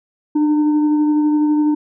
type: tone with frequency modulation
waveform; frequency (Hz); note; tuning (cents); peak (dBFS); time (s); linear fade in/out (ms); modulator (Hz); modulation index
sine; 300; D4; +37; -12; 0.35-1.75; 10; 612; 0.29
effects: none